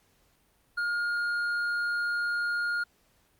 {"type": "tone with hard clipping", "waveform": "sine", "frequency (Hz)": 1421, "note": "F6", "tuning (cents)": 30, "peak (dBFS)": -28, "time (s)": [0.77, 2.84], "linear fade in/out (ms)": 10, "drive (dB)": 4, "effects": ["pink hiss -67 dBFS RMS until 3.39 s", "Opus 48 kbps"]}